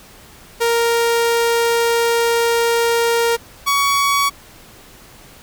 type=tone pair in turn; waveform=sawtooth; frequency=466.2 / 1124.6 Hz; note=A#4 / C#6; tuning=0 / +25 cents; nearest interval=octave + minor third; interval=1525 cents; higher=second; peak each=-10 dBFS; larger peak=neither; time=0.6-3.37 / 3.66-4.3 s; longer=first; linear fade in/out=20 ms; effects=pink hiss -43 dBFS RMS until 5.42 s